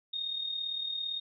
sine tone with amplitude modulation, 3700 Hz, A#7, 14 cents flat, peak -30 dBFS, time 0.13-1.2 s, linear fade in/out 10 ms, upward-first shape sine, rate 37.7 Hz, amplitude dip 55%, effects none

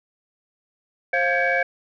sine tone cluster, 532 / 699 / 1580 / 1675 / 2264 Hz, C5 / F5 / G6 / G#6 / C#7, +29 / +1 / +13 / +14 / +36 cents, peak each -24 dBFS, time 1.13-1.63 s, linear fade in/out 5 ms, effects tanh soft clip ceiling -10 dBFS

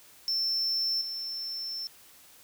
triangle tone with level steps, 5360 Hz, E8, 28 cents sharp, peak -25 / -32 dBFS, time 0.28-1.87 s, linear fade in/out 0 ms, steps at 1.01 s, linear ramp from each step 5 ms, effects white hiss -55 dBFS RMS until 2.43 s

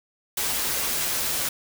white noise with comb filter, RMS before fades -26 dBFS, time 0.37-1.49 s, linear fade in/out 5 ms, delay 10 ms, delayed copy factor -0.5, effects none

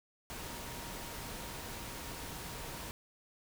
sine tone in noise, 940 Hz, A#5, 14 cents sharp, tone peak -54 dBFS, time 0.3-2.91 s, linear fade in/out 0 ms, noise pink, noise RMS -44 dBFS, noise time 0.3-2.91 s, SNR -13 dB, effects none

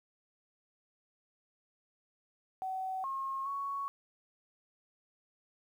sine tone with pitch steps, 756 / 1078 / 1113 Hz, F#5 / C#6 / C#6, +37 / -49 / +7 cents, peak -34 dBFS, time 2.62-3.88 s, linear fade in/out 0 ms, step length 420 ms, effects 11-bit

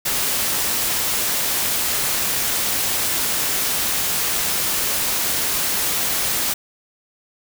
white noise, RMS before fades -21 dBFS, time 0.05-6.54 s, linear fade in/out 10 ms, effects none

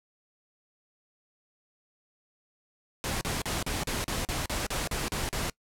pink noise bursts, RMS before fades -31 dBFS, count 12, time 3.04-5.498 s, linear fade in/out 0 ms, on 170 ms, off 38 ms, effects noise-tail reverb RT60 0.1 s tail -24 dB re dry + low-pass 12000 Hz 12 dB/octave

